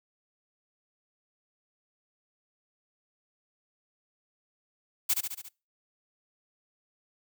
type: noise with echo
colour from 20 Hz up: blue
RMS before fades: -25 dBFS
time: 5.09-5.14 s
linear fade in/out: 10 ms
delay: 70 ms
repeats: 5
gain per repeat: -4 dB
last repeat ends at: 5.49 s
effects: noise-tail reverb RT60 0.3 s tail -24 dB re dry